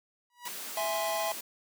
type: tone with exponential growth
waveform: sawtooth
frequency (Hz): 970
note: B5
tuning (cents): -31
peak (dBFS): -31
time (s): 0.3-0.48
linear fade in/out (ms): 1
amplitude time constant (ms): 37
type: high-pass noise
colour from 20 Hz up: white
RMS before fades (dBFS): -40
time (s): 0.45-1.41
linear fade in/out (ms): 5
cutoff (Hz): 180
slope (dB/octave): 24
type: chord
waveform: square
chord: E augmented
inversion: none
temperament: equal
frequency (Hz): 659.3 / 830.6 / 1046.5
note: E5 / G#5 / B#5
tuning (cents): 0 / 0 / 0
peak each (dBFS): -33 / -35 / -38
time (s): 0.77-1.32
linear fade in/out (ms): 2
effects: none